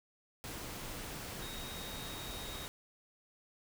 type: tone in noise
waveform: sine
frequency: 3754 Hz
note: A#7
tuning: 11 cents sharp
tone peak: -48 dBFS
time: 1.42-2.66 s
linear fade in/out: 0 ms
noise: pink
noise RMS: -44 dBFS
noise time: 0.44-2.68 s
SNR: -7 dB
effects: none